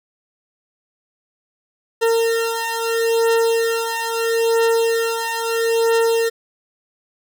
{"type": "beating tone pair", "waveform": "40% pulse", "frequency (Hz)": [457.2, 457.96], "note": ["A#4", "A#4"], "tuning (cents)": [-34, -31], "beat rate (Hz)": 0.76, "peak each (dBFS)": [-19, -18], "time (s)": [2.01, 6.3], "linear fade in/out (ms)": 20, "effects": []}